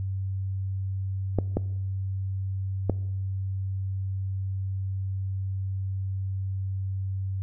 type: clicks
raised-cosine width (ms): 2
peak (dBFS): -10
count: 3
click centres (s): 1.387 / 1.57 / 2.897
effects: noise-tail reverb RT60 1.0 s tail -20 dB re dry + added 96 Hz sine -27 dBFS peak until 7.42 s